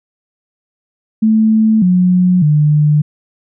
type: tone with pitch steps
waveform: sine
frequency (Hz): 219.2 / 181.16 / 149.72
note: A3 / F#3 / D3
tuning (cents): -6 / -36 / +34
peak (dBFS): -7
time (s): 1.22-3.02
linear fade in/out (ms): 10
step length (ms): 600
effects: none